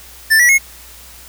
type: tone with pitch steps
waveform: square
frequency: 1773 / 1939 / 2169 Hz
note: A6 / B6 / C#7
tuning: +13 / -32 / -38 cents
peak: -8 dBFS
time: 0.3-0.585 s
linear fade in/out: 20 ms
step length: 95 ms
effects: added 60 Hz sine -43 dBFS peak until 1.28 s + white hiss -39 dBFS RMS until 1.28 s